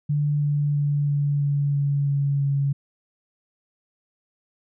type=tone with pitch steps; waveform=sine; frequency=146.83 / 145.82 / 144.81 / 143.81 / 142.81 / 141.83 / 140.85 / 139.88 Hz; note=D3 / D3 / D3 / D3 / D3 / C#3 / C#3 / C#3; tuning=0 / -12 / -24 / -36 / -48 / +40 / +28 / +16 cents; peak=-19 dBFS; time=0.09-2.73 s; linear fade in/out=10 ms; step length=330 ms; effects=none